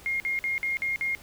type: tone bursts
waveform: sine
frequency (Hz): 2134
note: C7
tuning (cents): +34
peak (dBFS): -25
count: 6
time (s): 0.06-1.15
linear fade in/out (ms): 0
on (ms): 140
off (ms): 50
effects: pink hiss -50 dBFS RMS until 1.22 s